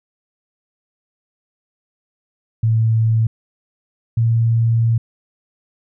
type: tone pair in turn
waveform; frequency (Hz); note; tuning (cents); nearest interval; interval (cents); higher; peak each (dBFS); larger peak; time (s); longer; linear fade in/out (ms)
sine; 112.2 / 114.89; A2 / A#2; +34 / -25; unison; 41; second; -12; neither; 2.63-3.27 / 4.17-4.98; second; 5
effects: none